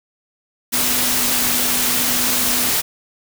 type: tone in noise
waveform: sine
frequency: 246.9 Hz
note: B3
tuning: in tune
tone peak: -29 dBFS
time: 0.72-2.71 s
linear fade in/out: 20 ms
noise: white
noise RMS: -18 dBFS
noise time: 0.72-2.82 s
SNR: -14 dB
effects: none